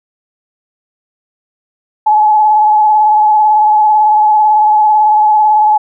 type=tone with vibrato; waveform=sine; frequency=852 Hz; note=G#5; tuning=44 cents sharp; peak=-5 dBFS; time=2.06-5.78 s; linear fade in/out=10 ms; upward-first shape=triangle; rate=18 Hz; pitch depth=33 cents each way; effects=none